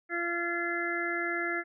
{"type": "harmonic tone", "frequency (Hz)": 343.2, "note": "F4", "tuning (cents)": -30, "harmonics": [1, 2, 4, 5, 6], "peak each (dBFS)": [-35, -39, -36, -34, -35], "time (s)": [0.09, 1.64], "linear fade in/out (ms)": 50, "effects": []}